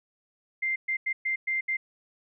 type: tone bursts at uneven times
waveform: sine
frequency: 2093 Hz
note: C7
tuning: in tune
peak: -25 dBFS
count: 6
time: 0.62-0.76 / 0.88-0.97 / 1.06-1.13 / 1.25-1.36 / 1.47-1.61 / 1.68-1.77 s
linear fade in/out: 10 ms
effects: none